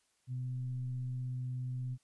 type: tone with frequency modulation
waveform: sine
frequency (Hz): 126.4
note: B2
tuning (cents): +41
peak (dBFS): -35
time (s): 0.27-1.98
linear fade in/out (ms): 50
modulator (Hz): 126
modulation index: 0.22
effects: white hiss -75 dBFS RMS until 2.03 s + resampled to 24000 Hz